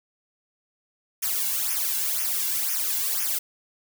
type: noise with flanger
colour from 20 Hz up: blue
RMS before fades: -26 dBFS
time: 1.22-3.39 s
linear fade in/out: 10 ms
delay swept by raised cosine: 0.24 to 1.64 ms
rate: 2 Hz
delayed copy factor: -0.95
effects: none